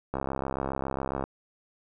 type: click train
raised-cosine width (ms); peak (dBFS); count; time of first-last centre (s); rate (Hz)
1; -16; 75; 0.14-1.24; 67.3
effects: none